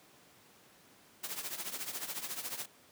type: noise with tremolo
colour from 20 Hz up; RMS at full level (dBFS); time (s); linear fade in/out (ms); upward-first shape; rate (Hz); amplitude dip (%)
white; -37; 1.23-2.66; 10; triangle; 14; 80
effects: pink hiss -61 dBFS RMS until 2.91 s + high-pass 150 Hz 12 dB/octave